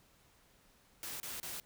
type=noise bursts; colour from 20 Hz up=white; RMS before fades=-43 dBFS; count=3; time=1.03-1.6 s; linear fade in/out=0 ms; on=170 ms; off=30 ms; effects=pink hiss -67 dBFS RMS until 1.65 s